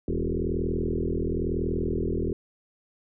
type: tone with frequency modulation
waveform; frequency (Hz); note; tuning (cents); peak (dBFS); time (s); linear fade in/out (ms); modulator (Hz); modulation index
sine; 214.9; A3; -41; -24; 0.08-2.33; 2; 41; 5.1
effects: none